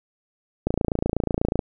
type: click train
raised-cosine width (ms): 2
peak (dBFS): -8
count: 27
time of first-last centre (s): 0.67-1.592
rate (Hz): 28.2
effects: none